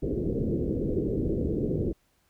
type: low-pass noise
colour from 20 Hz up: white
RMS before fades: -28 dBFS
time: 0.02-1.93 s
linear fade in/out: 10 ms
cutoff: 460 Hz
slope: 48 dB/octave
effects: pink hiss -69 dBFS RMS until 2.29 s